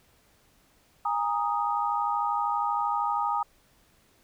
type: chord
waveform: sine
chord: Ab suspended second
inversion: none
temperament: equal with one note detuned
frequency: 819.6 / 932.3 / 1244.5 Hz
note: Ab5 / Bb5 / Eb6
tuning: -23 / 0 / 0 cents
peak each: -29 dBFS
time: 1.05-3.43 s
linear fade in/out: 5 ms
effects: pink hiss -63 dBFS RMS until 4.23 s